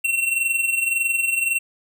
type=tone with amplitude modulation; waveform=square; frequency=2721 Hz; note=F7; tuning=46 cents flat; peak=-17 dBFS; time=0.04-1.59 s; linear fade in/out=10 ms; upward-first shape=sine; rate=21.8 Hz; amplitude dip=60%; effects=none